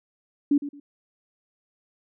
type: tone with echo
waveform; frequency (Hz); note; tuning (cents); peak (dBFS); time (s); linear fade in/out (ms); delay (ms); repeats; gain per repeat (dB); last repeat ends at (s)
sine; 286.7; D4; -42; -16; 0.51-0.58; 5; 110; 2; -13; 0.8
effects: none